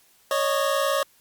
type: tone pair together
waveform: 25% pulse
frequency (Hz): 554.4 / 613.7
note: C#5 / D#5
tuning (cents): 0 / -24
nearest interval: major second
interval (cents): 176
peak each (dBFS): -19 / -22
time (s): 0.31-1.03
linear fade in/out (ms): 2
effects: white hiss -59 dBFS RMS until 1.2 s + Opus 48 kbps